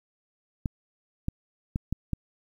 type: clicks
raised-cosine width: 5 ms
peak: -15 dBFS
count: 5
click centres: 0.658 / 1.284 / 1.759 / 1.926 / 2.133 s
effects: 9-bit